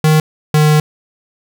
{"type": "tone pair in turn", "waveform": "square", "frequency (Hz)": [155.2, 152.18], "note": ["D#3", "D#3"], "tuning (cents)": [-4, -38], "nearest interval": "unison", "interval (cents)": 34, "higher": "first", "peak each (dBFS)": -8, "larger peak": "neither", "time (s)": [[0.04, 0.2], [0.54, 0.8]], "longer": "second", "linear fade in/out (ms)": 2, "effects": []}